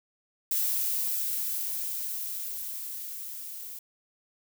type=noise with level ramp; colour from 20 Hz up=violet; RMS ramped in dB=-27 to -41 dBFS; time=0.51-3.79 s; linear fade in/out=2 ms; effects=none